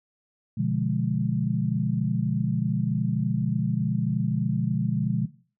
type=chord; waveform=sine; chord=B diminished seventh; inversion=none; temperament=equal; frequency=123.47 / 146.83 / 174.61 / 207.7 Hz; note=B2 / D3 / F3 / Ab3; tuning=0 / 0 / 0 / 0 cents; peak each=-28 dBFS; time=0.57-5.26 s; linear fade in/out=10 ms; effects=noise-tail reverb RT60 0.4 s tail -17 dB re dry